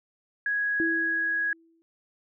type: tone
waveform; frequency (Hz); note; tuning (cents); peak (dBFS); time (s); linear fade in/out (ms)
sine; 1662; G#6; +1; -24; 0.46-1.53; 2
type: tone with exponential decay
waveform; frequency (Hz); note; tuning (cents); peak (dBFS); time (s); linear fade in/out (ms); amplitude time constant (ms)
sine; 329.6; E4; 0; -24; 0.8-1.82; 0; 220
effects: none